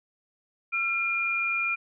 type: tone pair together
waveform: sine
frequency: 1359.3 / 2408 Hz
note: F6 / D7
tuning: -47 / +43 cents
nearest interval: minor seventh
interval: 990 cents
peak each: -32 / -25 dBFS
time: 0.72-1.76 s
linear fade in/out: 20 ms
effects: none